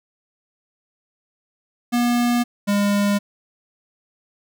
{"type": "tone pair in turn", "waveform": "square", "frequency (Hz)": [240.8, 203.1], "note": ["B3", "G#3"], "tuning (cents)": [-44, -38], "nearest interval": "minor third", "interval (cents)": 294, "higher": "first", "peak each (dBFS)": -17, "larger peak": "neither", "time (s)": [[1.92, 2.44], [2.67, 3.19]], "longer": "neither", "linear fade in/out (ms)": 20, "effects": []}